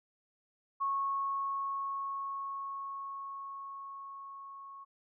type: tone with level ramp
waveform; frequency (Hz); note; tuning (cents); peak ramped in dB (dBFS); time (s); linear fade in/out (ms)
sine; 1100; C#6; -14; -29 to -46; 0.8-4.85; 20
effects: none